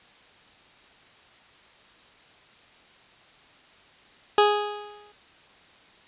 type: tone with exponential decay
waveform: 20% pulse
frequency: 415.3 Hz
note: G#4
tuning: in tune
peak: -9 dBFS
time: 4.38-5.12 s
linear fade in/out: 2 ms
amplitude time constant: 160 ms
effects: white hiss -54 dBFS RMS until 6.07 s + resampled to 8000 Hz